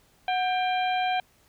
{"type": "harmonic tone with a mistuned harmonic", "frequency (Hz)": 794, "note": "G5", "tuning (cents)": 22, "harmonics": [1, 2, 3, 4, 5], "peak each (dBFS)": [-24, -34, -33, -36, -43], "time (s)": [0.28, 1.2], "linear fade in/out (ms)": 2, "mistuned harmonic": 1, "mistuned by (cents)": -130, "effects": ["pink hiss -62 dBFS RMS until 1.48 s"]}